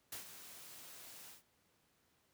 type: noise with ADSR envelope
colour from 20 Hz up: white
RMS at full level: -44 dBFS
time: 0.12-1.43 s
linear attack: 5 ms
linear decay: 110 ms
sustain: -10 dB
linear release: 140 ms
effects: pink hiss -75 dBFS RMS until 2.33 s + high-pass 80 Hz 12 dB/octave